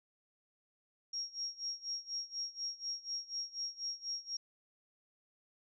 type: tone with tremolo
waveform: sine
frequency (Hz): 5588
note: F8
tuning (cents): 0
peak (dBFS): -35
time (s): 1.13-4.37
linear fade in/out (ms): 5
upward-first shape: sine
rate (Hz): 4.1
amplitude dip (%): 90
effects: none